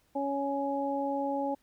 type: harmonic tone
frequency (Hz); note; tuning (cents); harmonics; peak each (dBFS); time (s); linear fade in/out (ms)
278.7; C#4; +9; 1 / 2 / 3; -33 / -33 / -33; 0.15-1.55; 10
effects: pink hiss -70 dBFS RMS until 1.62 s